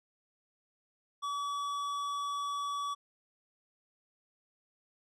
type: tone with tanh clipping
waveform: sine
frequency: 1142 Hz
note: D6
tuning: 49 cents flat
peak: -35 dBFS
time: 1.22-2.95 s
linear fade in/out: 20 ms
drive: 13 dB
effects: none